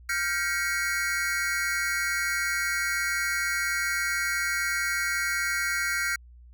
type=chord; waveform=square; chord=G half-diminished seventh; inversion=third; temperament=equal with one note detuned; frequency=1396.9 / 1568 / 1909.3 / 2217 Hz; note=F6 / G6 / Bb6 / Db7; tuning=0 / 0 / +41 / 0 cents; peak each=-32 dBFS; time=0.09-6.16 s; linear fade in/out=5 ms; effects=added 60 Hz sine -47 dBFS peak until 6.53 s